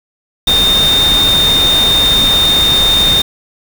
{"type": "tone in noise", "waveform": "sine", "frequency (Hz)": 3648, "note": "A#7", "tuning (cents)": -38, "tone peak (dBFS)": -8, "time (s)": [0.47, 3.22], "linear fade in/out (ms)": 5, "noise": "pink", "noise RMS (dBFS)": -17, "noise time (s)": [0.47, 3.22], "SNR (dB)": 6, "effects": []}